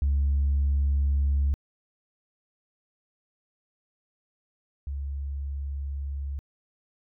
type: tone pair in turn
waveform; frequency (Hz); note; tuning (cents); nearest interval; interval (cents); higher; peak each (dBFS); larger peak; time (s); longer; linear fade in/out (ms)
sine; 70.1 / 69.78; C#2 / C#2; +20 / +12; unison; 8; first; -19 / -29; first; 0.02-1.54 / 4.87-6.39; neither; 0
effects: tanh soft clip ceiling -18 dBFS